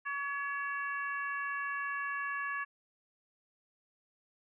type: harmonic tone with a mistuned harmonic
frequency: 565 Hz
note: C#5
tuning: 33 cents sharp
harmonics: 2 / 3 / 4 / 5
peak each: -38 / -36 / -47 / -47 dBFS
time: 0.05-2.65 s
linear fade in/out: 20 ms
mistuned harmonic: 5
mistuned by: -62 cents
effects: none